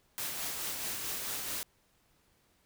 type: noise with tremolo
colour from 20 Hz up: white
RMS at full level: -36 dBFS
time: 0.18-1.63 s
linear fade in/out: 0 ms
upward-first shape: sine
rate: 4.6 Hz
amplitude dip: 30%
effects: pink hiss -70 dBFS RMS until 2.65 s

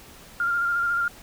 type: tone with vibrato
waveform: sine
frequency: 1396.9 Hz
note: F6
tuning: in tune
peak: -21 dBFS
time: 0.4-1.08 s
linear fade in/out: 2 ms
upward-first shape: square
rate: 14 Hz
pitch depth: 18 cents each way
effects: pink hiss -47 dBFS RMS until 1.22 s

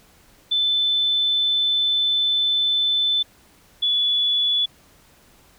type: tone pair in turn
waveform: sine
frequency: 3520 / 3428 Hz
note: A7 / A7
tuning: 0 / -46 cents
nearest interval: unison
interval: 46 cents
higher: first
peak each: -17 dBFS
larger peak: neither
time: 0.51-3.23 / 3.82-4.66 s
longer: first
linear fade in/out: 10 ms
effects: pink hiss -54 dBFS RMS until 5.58 s

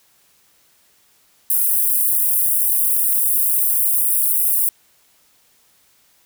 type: high-pass noise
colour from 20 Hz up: white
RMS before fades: -17 dBFS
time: 1.5-4.69 s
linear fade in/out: 2 ms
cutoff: 9400 Hz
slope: 48 dB/octave
effects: white hiss -57 dBFS RMS until 6.25 s

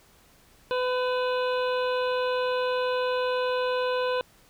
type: harmonic tone with a mistuned harmonic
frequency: 503 Hz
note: B4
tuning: 32 cents sharp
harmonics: 1 / 2 / 3 / 5 / 6 / 7 / 8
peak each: -25 / -31 / -35 / -39 / -41 / -42 / -43 dBFS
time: 0.71-4.21 s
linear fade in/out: 0 ms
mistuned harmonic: 6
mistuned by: -45 cents
effects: pink hiss -58 dBFS RMS until 4.49 s

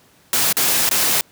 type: noise with dropouts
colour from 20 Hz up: white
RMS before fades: -17 dBFS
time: 0.33-1.21 s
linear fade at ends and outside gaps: 1 ms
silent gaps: 0.527-0.568 / 0.891-0.912 s
effects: pink hiss -53 dBFS RMS until 1.31 s + high-pass 100 Hz 12 dB/octave

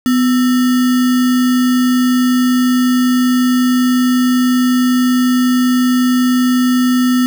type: tone with sample-and-hold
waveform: sine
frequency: 250.4 Hz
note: B3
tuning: 24 cents sharp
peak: -9 dBFS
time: 0.06-7.26 s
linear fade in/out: 0 ms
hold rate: 1575 Hz
effects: none

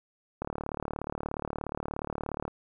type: click train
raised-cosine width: 1 ms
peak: -19 dBFS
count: 77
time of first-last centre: 0.42-2.48 s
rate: 36.9 Hz
effects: 10-bit

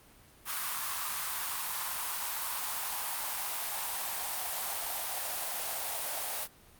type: noise with high-pass filter sweep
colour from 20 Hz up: white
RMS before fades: -35 dBFS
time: 0.45-6.48 s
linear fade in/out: 50 ms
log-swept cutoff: 1100 to 630 Hz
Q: 2.9
effects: pink hiss -58 dBFS RMS until 6.79 s + Opus 32 kbps

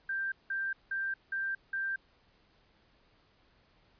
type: tone bursts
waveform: sine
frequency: 1577 Hz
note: G6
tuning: 10 cents sharp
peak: -31 dBFS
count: 5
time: 0.09-1.96 s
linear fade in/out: 5 ms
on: 230 ms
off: 180 ms
effects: pink hiss -67 dBFS RMS until 3.99 s + resampled to 11025 Hz

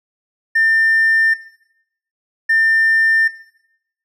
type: tone pair in turn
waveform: triangle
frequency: 1800 / 1800 Hz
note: A6 / A6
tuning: +39 / +39 cents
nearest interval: unison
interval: 0 cents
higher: neither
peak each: -8 dBFS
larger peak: neither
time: 0.55-1.34 / 2.49-3.28 s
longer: neither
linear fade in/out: 10 ms
effects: noise-tail reverb RT60 0.8 s tail -19 dB re dry + tanh soft clip ceiling -7 dBFS

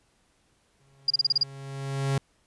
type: tone with exponential growth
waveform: 45% pulse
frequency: 136.9 Hz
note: C#3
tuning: 21 cents flat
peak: -22 dBFS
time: 0.8-2.18 s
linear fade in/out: 2 ms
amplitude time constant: 300 ms
type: tone bursts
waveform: sine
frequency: 4835 Hz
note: D8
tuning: 50 cents sharp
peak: -18 dBFS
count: 7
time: 1.08-1.434 s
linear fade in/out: 5 ms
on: 24 ms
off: 31 ms
effects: pink hiss -67 dBFS RMS until 2.46 s + resampled to 24000 Hz

